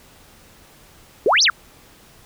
sine exponential two-way sweep, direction up then down, 354.7 to 6360 to 1211 Hz, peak -12 dBFS, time 1.26-1.5 s, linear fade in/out 2 ms, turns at 1.43 s, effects pink hiss -49 dBFS RMS until 2.25 s

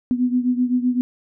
sine beating tone pair, 246.9 / 254.7 Hz, B3 / C4, 0 / -46 cents, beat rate 7.8 Hz, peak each -18 / -22 dBFS, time 0.11-1.01 s, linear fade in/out 0 ms, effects none

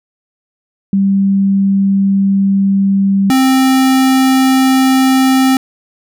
sine / square tone pair in turn, 196 / 263 Hz, G3 / C4, 0 / +9 cents, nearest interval perfect fourth, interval 509 cents, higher second, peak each -8 dBFS, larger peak neither, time 0.93-3.3 / 3.3-5.57 s, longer first, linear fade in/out 2 ms, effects none

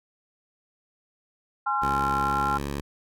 sine chord, F minor, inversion first, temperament equal with one note detuned, 830.6 / 1046.5 / 1368.2 Hz, Ab5 / C6 / F6, 0 / 0 / -36 cents, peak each -27 / -29 / -26 dBFS, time 1.66-2.58 s, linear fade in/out 10 ms
10% pulse tone with pitch glide, 69 to 70.53 Hz, C#2 to C#2, -7 to +31 cents, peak -21 dBFS, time 1.82-2.81 s, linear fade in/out 5 ms, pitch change +38 cents, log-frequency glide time 2.14-2.67 s
effects none

